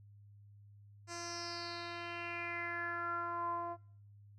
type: tone with low-pass filter sweep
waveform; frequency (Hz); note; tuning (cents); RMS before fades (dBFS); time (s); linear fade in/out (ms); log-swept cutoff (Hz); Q
10% pulse; 343.6; F4; -28; -41; 1.07-3.77; 50; 7000 to 830; 5.8
effects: noise-tail reverb RT60 0.6 s tail -22 dB re dry + added 102 Hz sine -56 dBFS peak until 4.38 s